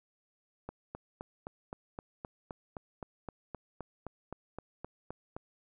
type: click train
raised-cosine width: 1 ms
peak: -26 dBFS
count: 19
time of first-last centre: 0.69-5.365 s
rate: 3.85 Hz
effects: none